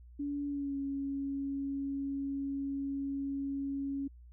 sine tone with pitch glide, 286.2 to 276.6 Hz, D4 to C#4, -45 to -4 cents, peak -33 dBFS, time 0.19-4.08 s, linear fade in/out 10 ms, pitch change -59 cents, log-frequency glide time 0.48-0.77 s, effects added 60 Hz sine -51 dBFS peak until 4.32 s

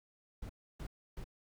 brown noise bursts, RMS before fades -43 dBFS, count 3, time 0.42-1.242 s, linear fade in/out 5 ms, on 74 ms, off 300 ms, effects none

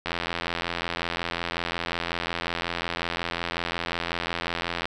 click train, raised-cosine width 0.3 ms, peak -11 dBFS, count 411, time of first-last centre 0.06-4.855 s, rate 85.5 Hz, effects none

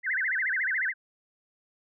sine tone with vibrato, 1782 Hz, A6, 22 cents sharp, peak -25 dBFS, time 0.03-0.94 s, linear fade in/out 50 ms, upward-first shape sine, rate 14 Hz, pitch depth 290 cents each way, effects none

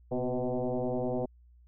sine tone with frequency modulation, 130 Hz, C3, 11 cents flat, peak -28 dBFS, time 0.11-1.26 s, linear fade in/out 10 ms, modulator 125 Hz, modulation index 4.7, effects added 60 Hz sine -55 dBFS peak until 1.67 s

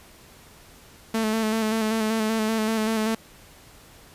sawtooth tone with vibrato, 220 Hz, A3, in tune, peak -18 dBFS, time 1.14-3.15 s, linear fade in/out 5 ms, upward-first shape square, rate 5.2 Hz, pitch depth 28 cents each way, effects pink hiss -50 dBFS RMS until 4.14 s + resampled to 32000 Hz

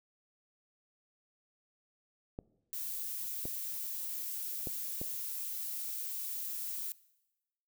clicks, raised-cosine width 2 ms, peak -26 dBFS, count 4, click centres 2.389 / 3.455 / 4.672 / 5.015 s
violet noise, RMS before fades -39 dBFS, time 2.73-6.92 s, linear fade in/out 0 ms
effects noise-tail reverb RT60 1.0 s tail -21 dB re dry

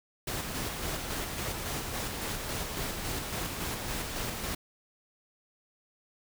pink noise with tremolo, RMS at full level -34 dBFS, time 0.27-4.55 s, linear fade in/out 5 ms, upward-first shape square, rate 3.6 Hz, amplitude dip 30%, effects none

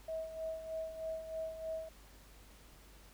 sine tone with tremolo, 643 Hz, E5, 43 cents flat, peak -36 dBFS, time 0.08-1.89 s, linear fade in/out 5 ms, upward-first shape sine, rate 3.2 Hz, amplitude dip 65%, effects added 50 Hz sine -58 dBFS peak until 3.13 s + pink hiss -61 dBFS RMS until 3.13 s

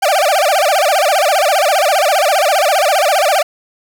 40% pulse tone with vibrato, 678 Hz, E5, 49 cents sharp, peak -9 dBFS, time 0.02-3.43 s, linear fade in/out 10 ms, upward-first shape sine, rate 15 Hz, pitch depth 290 cents each way, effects none

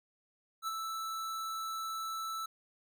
square tone with ADSR envelope, 1318.5 Hz, E6, in tune, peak -33 dBFS, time 0.62-2.46 s, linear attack 55 ms, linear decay 24 ms, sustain -4 dB, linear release 6 ms, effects none

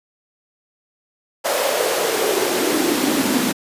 pink noise with high-pass filter sweep, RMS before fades -19 dBFS, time 1.44-3.53 s, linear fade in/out 20 ms, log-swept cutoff 590 to 230 Hz, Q 4.3, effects resampled to 32000 Hz

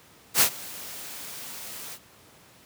white noise with ADSR envelope, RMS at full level -17 dBFS, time 0.34-1.99 s, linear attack 71 ms, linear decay 83 ms, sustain -22 dB, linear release 59 ms, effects pink hiss -54 dBFS RMS until 2.65 s + high-pass 100 Hz 12 dB/octave

